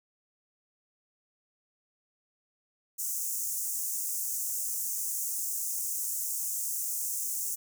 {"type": "high-pass noise", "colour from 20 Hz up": "pink", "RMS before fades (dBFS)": -33, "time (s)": [2.98, 7.56], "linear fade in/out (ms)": 20, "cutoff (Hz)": 6300, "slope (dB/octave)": 48, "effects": []}